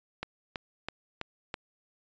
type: click train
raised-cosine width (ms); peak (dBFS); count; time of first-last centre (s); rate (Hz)
0.3; -18; 5; 0.23-1.541; 3.05
effects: resampled to 16000 Hz